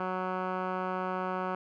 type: tone with low-pass filter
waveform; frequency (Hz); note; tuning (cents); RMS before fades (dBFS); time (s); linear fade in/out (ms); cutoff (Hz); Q
10% pulse; 185; F#3; 0; -33; 0-1.55; 2; 1500; 2.3
effects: none